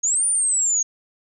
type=linear two-way sweep; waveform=sine; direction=up then down; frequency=6520 to 9390 to 6520 Hz; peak=-17 dBFS; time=0.03-0.83 s; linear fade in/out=10 ms; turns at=0.26 s; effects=none